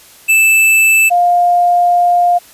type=tone pair in turn; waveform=square / sine; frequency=2637 / 704.3 Hz; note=E7 / F5; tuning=0 / +14 cents; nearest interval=octave + major seventh; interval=2286 cents; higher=first; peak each=-7 dBFS; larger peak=neither; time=0.28-1.1 / 1.1-2.39 s; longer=second; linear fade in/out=20 ms; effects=white hiss -41 dBFS RMS until 2.53 s + resampled to 32000 Hz